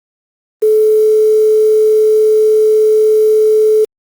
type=tone with quantisation; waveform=sine; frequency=431.8 Hz; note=A4; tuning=33 cents flat; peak=-6 dBFS; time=0.62-3.85 s; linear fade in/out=10 ms; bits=5; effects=Opus 32 kbps